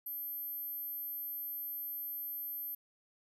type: tone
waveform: sine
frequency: 12900 Hz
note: G9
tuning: 48 cents sharp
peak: -38 dBFS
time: 0.06-2.75 s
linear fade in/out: 5 ms
effects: 13-bit